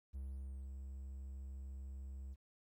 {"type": "tone with ADSR envelope", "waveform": "triangle", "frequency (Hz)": 66.8, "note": "C2", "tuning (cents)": 36, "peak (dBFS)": -40, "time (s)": [0.13, 2.36], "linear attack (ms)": 25, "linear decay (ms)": 520, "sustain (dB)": -3, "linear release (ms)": 37, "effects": ["13-bit"]}